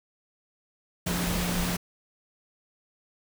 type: tone in noise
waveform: sine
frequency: 176.6 Hz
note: F3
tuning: 20 cents sharp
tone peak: -29 dBFS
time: 1.06-1.77 s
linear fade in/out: 10 ms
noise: pink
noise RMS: -30 dBFS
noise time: 1.06-1.77 s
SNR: -2 dB
effects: none